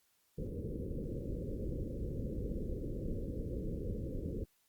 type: low-pass noise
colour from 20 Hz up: pink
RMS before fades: -39 dBFS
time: 0.38-4.44 s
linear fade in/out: 5 ms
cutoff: 540 Hz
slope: 96 dB/octave
effects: white hiss -74 dBFS RMS until 4.68 s + Opus 48 kbps